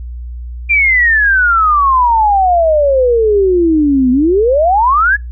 sine exponential two-way sweep, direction down then up, 2401 to 246.9 to 1732 Hz, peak -7 dBFS, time 0.69-5.17 s, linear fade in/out 20 ms, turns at 4.11 s, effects noise-tail reverb RT60 0.2 s tail -26 dB re dry + added 60 Hz sine -22 dBFS peak until 5.31 s

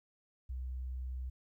sine tone, 63.6 Hz, C2, 48 cents flat, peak -37 dBFS, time 0.49-1.3 s, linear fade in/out 10 ms, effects 13-bit

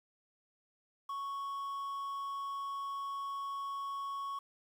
triangle tone with quantisation, 1108.7 Hz, C#6, in tune, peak -35 dBFS, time 1.09-4.39 s, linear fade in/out 5 ms, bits 10, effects none

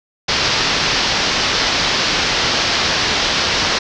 white low-pass noise, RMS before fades -17 dBFS, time 0.28-3.79 s, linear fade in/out 10 ms, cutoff 5600 Hz, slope 48 dB/octave, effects none

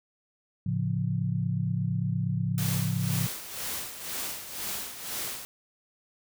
sine chord, A augmented, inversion none, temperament equal, 110 / 138.59 / 174.61 Hz, A2 / C#3 / E#3, 0 / 0 / 0 cents, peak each -30 dBFS, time 0.66-3.27 s, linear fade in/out 5 ms
white noise with tremolo, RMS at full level -33 dBFS, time 2.58-5.45 s, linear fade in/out 0 ms, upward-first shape sine, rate 2 Hz, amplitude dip 65%
effects none

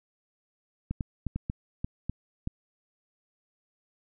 clicks, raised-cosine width 5 ms, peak -18 dBFS, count 8, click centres 0.91 / 1.008 / 1.267 / 1.36 / 1.499 / 1.845 / 2.096 / 2.474 s, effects none

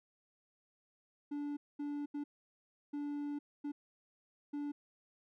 triangle tone bursts at uneven times, 290.2 Hz, D4, 21 cents flat, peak -35 dBFS, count 6, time 1.31-1.57 / 1.79-2.06 / 2.14-2.24 / 2.93-3.39 / 3.64-3.72 / 4.53-4.72 s, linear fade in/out 10 ms, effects none

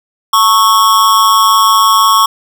square tone with amplitude modulation, 1104 Hz, C#6, 7 cents flat, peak -3 dBFS, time 0.33-2.26 s, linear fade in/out 5 ms, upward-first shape sine, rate 206 Hz, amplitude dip 75%, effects none

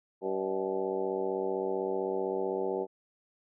harmonic tone with a mistuned harmonic, 95.7 Hz, G2, 41 cents flat, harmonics 2 / 3 / 4 / 5 / 6 / 7 / 8 / 9, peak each -43 / -42 / -32 / -35 / -41 / -40 / -43 / -41 dBFS, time 0.21-2.87 s, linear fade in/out 50 ms, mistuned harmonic 7, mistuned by -84 cents, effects none

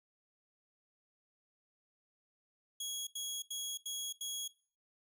20% pulse tone bursts, 3322 Hz, G#7, in tune, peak -33 dBFS, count 5, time 2.8-4.478 s, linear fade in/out 5 ms, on 270 ms, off 82 ms, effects noise-tail reverb RT60 0.4 s tail -19 dB re dry

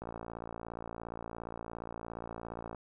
click train, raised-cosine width 1 ms, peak -27 dBFS, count 157, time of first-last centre 0.02-2.747 s, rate 57.2 Hz, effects none

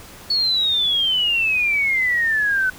sine exponential sweep, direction down, 4435 to 1500 Hz, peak -16 dBFS, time 0.3-2.7 s, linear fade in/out 5 ms, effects pink hiss -41 dBFS RMS until 2.78 s

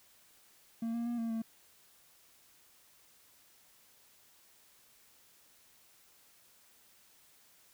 triangle tone with pitch steps, 228.6 / 234.1 / 238.1 / 228.8 / 225.2 Hz, A#3 / A#3 / A#3 / A#3 / A3, -34 / +8 / +37 / -32 / +40 cents, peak -31 dBFS, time 0.82-1.42 s, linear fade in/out 5 ms, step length 120 ms, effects white hiss -64 dBFS RMS until 7.73 s

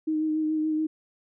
sine tone with vibrato, 311.1 Hz, D#4, in tune, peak -23 dBFS, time 0.07-0.87 s, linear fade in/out 10 ms, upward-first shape sine, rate 7 Hz, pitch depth 20 cents each way, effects none

